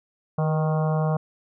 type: harmonic tone with a mistuned harmonic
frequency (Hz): 155.56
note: D#3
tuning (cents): 0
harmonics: 1 / 3 / 4 / 5 / 6 / 7 / 8 / 9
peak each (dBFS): -21 / -31 / -30 / -32 / -40 / -35 / -42 / -43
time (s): 0.38-1.17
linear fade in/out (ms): 5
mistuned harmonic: 3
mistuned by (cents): +37
effects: none